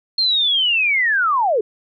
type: linear sweep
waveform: sine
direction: down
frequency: 4253 to 392 Hz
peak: -14 dBFS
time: 0.18-1.61 s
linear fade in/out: 5 ms
effects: none

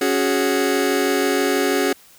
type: chord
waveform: sawtooth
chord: C# suspended fourth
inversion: none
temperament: just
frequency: 277.2 / 369.6 / 415.8 Hz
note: C#4 / F#4 / G#4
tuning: 0 / -2 / +2 cents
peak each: -17 dBFS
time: 0.01-1.93 s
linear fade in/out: 5 ms
effects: white hiss -49 dBFS RMS until 2.18 s

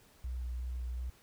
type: tone with vibrato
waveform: sine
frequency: 61.74 Hz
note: B1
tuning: in tune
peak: -35 dBFS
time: 0.24-1.1 s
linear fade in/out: 5 ms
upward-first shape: square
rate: 2.7 Hz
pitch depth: 15 cents each way
effects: pink hiss -63 dBFS RMS until 1.22 s

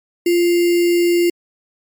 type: tone with sample-and-hold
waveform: sine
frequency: 346.7 Hz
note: F4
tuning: 13 cents flat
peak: -11 dBFS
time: 0.26-1.3 s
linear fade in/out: 5 ms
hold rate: 2450 Hz
effects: MP3 96 kbps

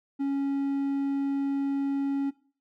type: tone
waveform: triangle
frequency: 277.2 Hz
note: C#4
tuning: in tune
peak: -23 dBFS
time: 0.19-2.31 s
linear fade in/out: 20 ms
effects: noise-tail reverb RT60 0.4 s tail -17 dB re dry

